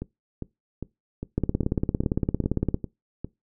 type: two click trains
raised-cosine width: 3 ms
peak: -18 / -10 dBFS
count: 9 / 25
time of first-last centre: 0.02-3.246 / 1.38-2.744 s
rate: 2.48 / 17.6 Hz
effects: noise-tail reverb RT60 0.2 s tail -21 dB re dry